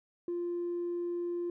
triangle tone with tanh clipping, 347.9 Hz, F4, 7 cents flat, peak -32 dBFS, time 0.28-1.5 s, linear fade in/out 2 ms, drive 5 dB, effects none

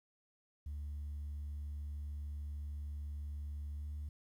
sine tone with pitch glide, 73.2 to 74.26 Hz, D2 to D2, -5 to +20 cents, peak -38 dBFS, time 0.66-4.09 s, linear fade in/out 5 ms, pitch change +25 cents, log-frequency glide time 3.76-3.85 s, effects tanh soft clip ceiling -38 dBFS + 12-bit

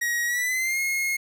45% pulse tone with pitch glide, 1898 to 2155 Hz, A#6 to C#7, +31 to -49 cents, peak -23 dBFS, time 0.01-1.17 s, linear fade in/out 10 ms, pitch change +220 cents, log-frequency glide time 0.26-0.8 s, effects none

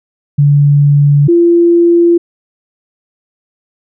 sine tone pair in turn, 144 / 342.5 Hz, D3 / F4, -34 / -34 cents, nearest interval octave + minor third, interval 1500 cents, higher second, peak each -4 dBFS, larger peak neither, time 0.38-1.28 / 1.28-2.18 s, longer neither, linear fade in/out 10 ms, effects none

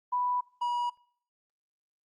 sine / triangle tone pair in turn, 987.8 / 966.4 Hz, B5 / B5, 0 / -38 cents, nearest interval unison, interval 38 cents, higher first, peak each -26 / -25 dBFS, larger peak second, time 0.12-0.41 / 0.61-0.9 s, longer neither, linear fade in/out 10 ms, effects noise-tail reverb RT60 0.5 s tail -22 dB re dry + Opus 24 kbps

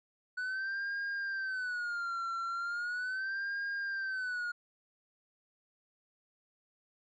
triangle tone with vibrato, 1482 Hz, F#6, 2 cents sharp, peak -32 dBFS, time 0.37-4.52 s, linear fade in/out 10 ms, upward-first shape sine, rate 0.38 Hz, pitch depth 150 cents each way, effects resampled to 16000 Hz

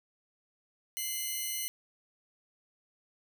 5% pulse tone pair together, 2086 / 2960 Hz, C7 / F#7, -6 / 0 cents, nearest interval tritone, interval 606 cents, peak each -27 dBFS, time 0.97-1.68 s, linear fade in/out 0 ms, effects none

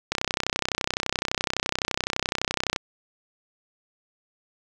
click train, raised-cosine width 0.2 ms, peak -6 dBFS, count 85, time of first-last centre 0.12-2.762 s, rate 31.8 Hz, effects none

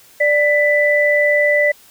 sine tone pair together, 589.6 / 1988 Hz, D5 / B6, +7 / +11 cents, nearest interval octave + major sixth, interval 2104 cents, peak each -14 dBFS, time 0.2-1.72 s, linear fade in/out 10 ms, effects white hiss -47 dBFS RMS until 1.9 s

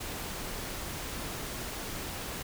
pink noise, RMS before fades -38 dBFS, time 0-2.43 s, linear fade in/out 10 ms, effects none

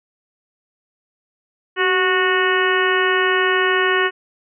harmonic tone with a mistuned harmonic, 366.9 Hz, F#4, 15 cents flat, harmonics 1 / 2 / 3 / 4 / 5 / 6 / 7 / 8, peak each -19 / -29 / -22 / -22 / -20 / -29 / -28 / -26 dBFS, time 1.76-4.11 s, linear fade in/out 50 ms, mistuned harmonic 1, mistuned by +54 cents, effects none

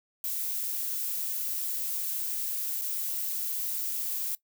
violet noise with dropouts, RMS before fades -32 dBFS, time 0.24-4.35 s, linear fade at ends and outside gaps 1 ms, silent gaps 2.814-2.819 s, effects noise-tail reverb RT60 0.1 s tail -19 dB re dry

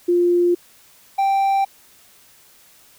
sine / triangle tone pair in turn, 350.4 / 783.9 Hz, F4 / G5, +6 / 0 cents, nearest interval octave + major second, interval 1394 cents, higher second, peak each -13 dBFS, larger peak neither, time 0.08-0.55 / 1.18-1.65 s, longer neither, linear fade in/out 10 ms, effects white hiss -51 dBFS RMS until 2.98 s

